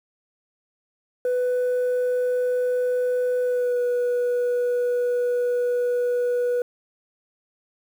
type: tone with pitch glide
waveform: sine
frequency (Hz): 497.5 to 488.7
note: B4 to B4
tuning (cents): +13 to -18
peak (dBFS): -17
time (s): 1.25-6.62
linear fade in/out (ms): 2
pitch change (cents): -31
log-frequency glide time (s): 3.42-3.8
effects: tanh soft clip ceiling -19 dBFS + 8-bit